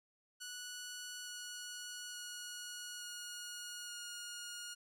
10% pulse tone with pitch steps, 1472 / 1461.8 / 1451.7 / 1441.7 / 1431.7 Hz, F#6 / F#6 / F#6 / F#6 / F6, -9 / -21 / -33 / -45 / +43 cents, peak -36 dBFS, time 0.4-4.75 s, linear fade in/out 20 ms, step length 870 ms, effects none

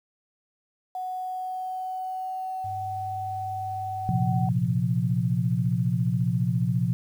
sine tone with pitch glide, 740 to 753.4 Hz, F#5 to F#5, 0 to +31 cents, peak -29 dBFS, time 0.95-4.49 s, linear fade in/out 2 ms, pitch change +31 cents, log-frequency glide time 1.12-2.72 s
sine tone, 100 Hz, G2, 35 cents sharp, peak -36 dBFS, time 2.64-4.8 s, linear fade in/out 5 ms
sine chord, Bb suspended second, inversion none, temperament just, 116.54 / 131.11 / 174.81 Hz, Bb2 / C3 / F3, 0 / +4 / +2 cents, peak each -26 dBFS, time 4.09-6.93 s, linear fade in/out 0 ms
effects 9-bit

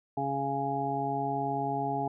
harmonic tone, 138.59 Hz, C#3, in tune, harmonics 1 / 2 / 3 / 5 / 6, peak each -37 / -36 / -37 / -34 / -32 dBFS, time 0.17-2.08 s, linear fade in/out 5 ms, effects none

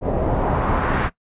pink noise with low-pass filter sweep, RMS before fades -20 dBFS, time 0.01-1.1 s, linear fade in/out 50 ms, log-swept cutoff 540 to 1700 Hz, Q 1.5, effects noise-tail reverb RT60 0.1 s tail -17 dB re dry + resampled to 8000 Hz

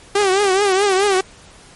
sawtooth tone with vibrato, 392 Hz, G4, in tune, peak -9 dBFS, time 0.15-1.21 s, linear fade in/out 5 ms, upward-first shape triangle, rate 4.7 Hz, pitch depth 120 cents each way, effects pink hiss -44 dBFS RMS until 1.75 s + MP3 48 kbps

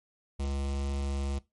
square tone with notch filter, 69.3 Hz, C#2, in tune, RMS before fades -32 dBFS, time 0.39-1.39 s, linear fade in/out 10 ms, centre 1600 Hz, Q 1.6, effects noise-tail reverb RT60 0.2 s tail -19 dB re dry + MP3 48 kbps

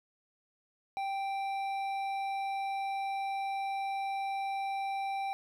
sine tone with hard clipping, 784 Hz, G5, in tune, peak -34 dBFS, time 0.97-5.33 s, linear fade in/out 0 ms, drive 9 dB, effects none

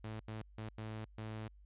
sawtooth tone bursts at uneven times, 109.3 Hz, A2, 11 cents flat, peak -38 dBFS, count 5, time 0.04-0.2 / 0.28-0.42 / 0.58-0.69 / 0.78-1.05 / 1.18-1.48 s, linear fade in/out 5 ms, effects added 50 Hz sine -57 dBFS peak until 1.65 s + resampled to 8000 Hz

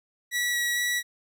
sawtooth tone with vibrato, 1933 Hz, B6, 38 cents flat, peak -21 dBFS, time 0.31-1.03 s, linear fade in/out 50 ms, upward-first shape square, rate 2.2 Hz, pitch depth 8 cents each way, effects none

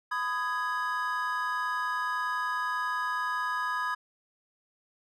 triangle chord, G# minor, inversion first, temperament equal with one note detuned, 1002.7 / 1244.5 / 1661.2 Hz, B5 / D#6 / G#6, +26 / 0 / 0 cents, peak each -31 dBFS, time 0.11-3.95 s, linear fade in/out 10 ms, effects none

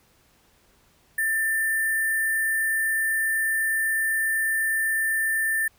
sine tone with sample-and-hold, 1784 Hz, A6, 23 cents sharp, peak -21 dBFS, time 1.18-5.68 s, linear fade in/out 5 ms, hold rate 11025 Hz, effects pink hiss -61 dBFS RMS until 5.78 s

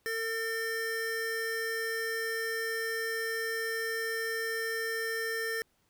square tone pair together, 451.1 / 1800 Hz, A4 / A6, +43 / +39 cents, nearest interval 2 octaves, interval 2396 cents, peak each -36 / -34 dBFS, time 0.06-5.62 s, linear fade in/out 0 ms, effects pink hiss -72 dBFS RMS until 5.89 s

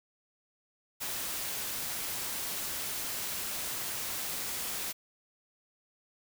white noise, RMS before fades -36 dBFS, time 1-4.93 s, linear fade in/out 20 ms, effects none

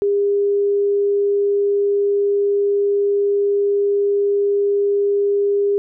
sine tone, 404 Hz, G#4, 48 cents flat, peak -14 dBFS, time 0.02-5.78 s, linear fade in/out 0 ms, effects none

